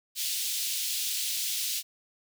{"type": "high-pass noise", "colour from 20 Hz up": "pink", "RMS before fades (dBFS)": -31, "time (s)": [0.15, 1.83], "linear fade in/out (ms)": 50, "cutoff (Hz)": 3100, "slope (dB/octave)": 24, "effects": []}